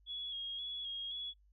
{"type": "tone with vibrato", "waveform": "sine", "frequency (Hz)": 3322, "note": "G#7", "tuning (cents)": 0, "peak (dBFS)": -39, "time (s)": [0.06, 1.34], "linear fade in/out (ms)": 50, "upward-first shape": "square", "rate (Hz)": 1.9, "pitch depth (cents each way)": 29, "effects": ["noise-tail reverb RT60 0.1 s tail -26 dB re dry", "added 50 Hz sine -64 dBFS peak until 1.52 s"]}